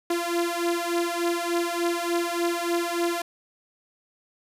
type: beating tone pair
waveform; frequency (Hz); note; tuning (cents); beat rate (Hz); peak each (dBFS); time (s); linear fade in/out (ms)
sawtooth; 341.8 / 345.2; F4 / F4; -37 / -20; 3.4; -23; 0.1-3.22; 5
effects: resampled to 32000 Hz + 8-bit